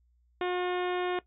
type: harmonic tone with a mistuned harmonic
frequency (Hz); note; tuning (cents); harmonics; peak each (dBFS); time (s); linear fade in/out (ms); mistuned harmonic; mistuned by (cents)
360; F#4; -47; 1 / 2 / 3 / 4 / 5 / 6 / 7 / 8 / 9 / 10; -29 / -35 / -39 / -41 / -43 / -45 / -46 / -47 / -48 / -49; 0.41-1.19; 2; 7; -31
effects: noise-tail reverb RT60 0.1 s tail -18 dB re dry + added 60 Hz sine -64 dBFS peak until 1.26 s